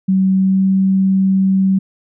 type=tone with pitch glide; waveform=sine; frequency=190 to 191.54 Hz; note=F#3 to G3; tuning=+46 to -40 cents; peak=-10 dBFS; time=0.08-1.79 s; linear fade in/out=10 ms; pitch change=+14 cents; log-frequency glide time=0.35-0.64 s; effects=none